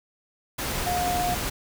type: tone in noise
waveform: sine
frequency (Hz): 714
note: F5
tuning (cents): +38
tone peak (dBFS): -24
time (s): 0.86-1.35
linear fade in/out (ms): 10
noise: pink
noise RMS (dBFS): -29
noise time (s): 0.58-1.5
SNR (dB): +2
effects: none